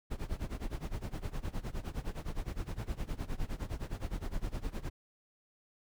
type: noise with tremolo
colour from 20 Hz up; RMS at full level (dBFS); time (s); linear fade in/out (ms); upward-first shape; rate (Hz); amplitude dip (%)
brown; -34; 0.1-4.9; 20; sine; 9.7; 90
effects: none